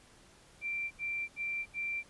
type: tone bursts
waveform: sine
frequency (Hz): 2355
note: D7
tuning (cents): +4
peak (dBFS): -33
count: 4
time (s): 0.61-2.035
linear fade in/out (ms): 50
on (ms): 300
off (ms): 75
effects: pink hiss -60 dBFS RMS until 2.09 s + resampled to 24000 Hz

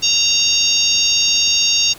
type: harmonic tone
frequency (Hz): 927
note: A#5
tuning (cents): -10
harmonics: 3 / 4 / 5 / 6 / 7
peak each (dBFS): -19 / -19 / -19 / -19 / -19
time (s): 0.02-1.94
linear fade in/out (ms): 20
effects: pink hiss -39 dBFS RMS until 1.98 s

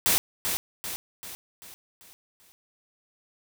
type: noise with echo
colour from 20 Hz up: white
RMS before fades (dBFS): -22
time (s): 0.06-0.18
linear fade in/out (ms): 0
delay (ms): 390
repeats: 6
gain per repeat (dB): -6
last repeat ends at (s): 2.52
effects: none

